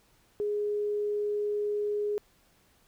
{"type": "tone", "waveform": "sine", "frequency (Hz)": 415.3, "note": "G#4", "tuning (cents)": 0, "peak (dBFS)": -27, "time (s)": [0.4, 2.18], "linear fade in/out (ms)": 0, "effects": ["pink hiss -65 dBFS RMS until 2.87 s"]}